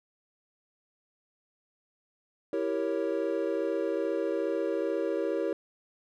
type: chord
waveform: triangle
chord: E diminished seventh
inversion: none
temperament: equal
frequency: 329.6 / 392 / 466.2 / 554.4 Hz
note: E4 / G4 / Bb4 / Db5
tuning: 0 / 0 / 0 / 0 cents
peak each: -31 dBFS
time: 2.53-5.53 s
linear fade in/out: 2 ms
effects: none